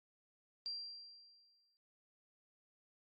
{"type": "tone with exponential decay", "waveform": "sine", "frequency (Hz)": 4736, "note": "D8", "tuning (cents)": 14, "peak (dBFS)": -38, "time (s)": [0.66, 1.77], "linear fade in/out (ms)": 0, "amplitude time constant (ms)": 240, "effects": ["MP3 32 kbps"]}